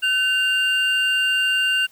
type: tone pair together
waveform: triangle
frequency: 1519 / 2794 Hz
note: F#6 / F7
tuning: +45 / 0 cents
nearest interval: major seventh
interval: 1055 cents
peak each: -20 / -17 dBFS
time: 0.02-1.87 s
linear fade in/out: 20 ms
effects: white hiss -54 dBFS RMS until 1.91 s